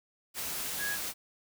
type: tone in noise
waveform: sine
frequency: 1661.2 Hz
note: G#6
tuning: in tune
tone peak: -32 dBFS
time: 0.78-0.98 s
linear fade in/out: 50 ms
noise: white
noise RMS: -36 dBFS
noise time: 0.34-1.14 s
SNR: +1 dB
effects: none